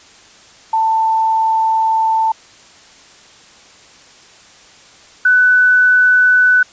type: tone pair in turn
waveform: sine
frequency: 889 / 1495.1 Hz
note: A5 / F#6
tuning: +18 / +18 cents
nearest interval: major sixth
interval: 900 cents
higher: second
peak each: -11 / -7 dBFS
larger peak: second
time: 0.73-2.32 / 5.25-6.63 s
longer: first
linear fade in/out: 5 ms
effects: white hiss -43 dBFS RMS until 6.72 s + resampled to 16000 Hz